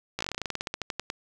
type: slowing click train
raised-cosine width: 0.2 ms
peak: -13 dBFS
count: 20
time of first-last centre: 0.19-1.101 s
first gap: 16 ms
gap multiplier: 1.11
effects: none